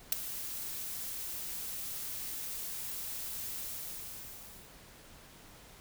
blue noise with ADSR envelope, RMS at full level -24 dBFS, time 0.12-4.79 s, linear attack 4 ms, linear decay 10 ms, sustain -16 dB, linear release 1200 ms, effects pink hiss -55 dBFS RMS until 5.8 s

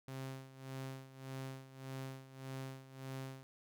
sawtooth tone with tremolo, 133 Hz, C3, 29 cents sharp, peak -38 dBFS, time 0.08-3.43 s, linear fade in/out 0 ms, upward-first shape sine, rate 1.7 Hz, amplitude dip 80%, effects none

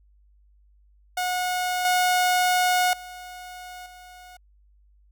sawtooth tone with level steps, 727 Hz, F#5, 31 cents flat, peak -20 / -15 / -34 / -40 dBFS, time 1.17-4.37 s, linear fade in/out 5 ms, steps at 1.85 / 2.93 / 3.86 s, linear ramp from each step 2 ms, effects added 50 Hz sine -55 dBFS peak until 5.11 s

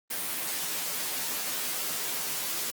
white noise with comb filter, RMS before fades -32 dBFS, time 0.1-2.71 s, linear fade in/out 10 ms, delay 12 ms, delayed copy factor +1, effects high-pass 150 Hz 12 dB/octave + Opus 32 kbps

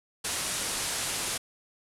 white low-pass noise, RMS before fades -32 dBFS, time 0.24-1.38 s, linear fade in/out 10 ms, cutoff 11000 Hz, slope 48 dB/octave, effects none

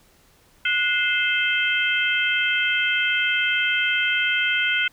harmonic tone with a mistuned harmonic, 523.3 Hz, C5, in tune, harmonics 3 / 4 / 5 / 6, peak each -23 / -24 / -25 / -26 dBFS, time 0.65-4.88 s, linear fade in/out 5 ms, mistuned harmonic 3, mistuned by -120 cents, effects pink hiss -57 dBFS RMS until 4.92 s

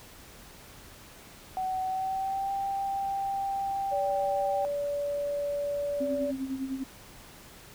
sine tone with pitch glide, 752 to 786.7 Hz, F#5 to G5, +28 to +6 cents, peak -28 dBFS, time 1.57-4.65 s, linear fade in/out 0 ms, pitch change +78 cents, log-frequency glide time 1.86-2.51 s
sine tone, 575 Hz, D5, 37 cents flat, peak -28 dBFS, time 3.91-6.32 s, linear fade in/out 20 ms
sine tone with tremolo, 266.1 Hz, C4, 29 cents sharp, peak -28 dBFS, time 6-6.84 s, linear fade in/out 10 ms, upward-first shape sine, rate 9.9 Hz, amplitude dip 65%
effects pink hiss -50 dBFS RMS until 7.74 s

